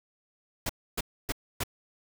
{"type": "noise bursts", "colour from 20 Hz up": "pink", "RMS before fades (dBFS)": -30, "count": 4, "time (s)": [0.66, 1.636], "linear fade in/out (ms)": 5, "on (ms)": 34, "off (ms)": 280, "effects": []}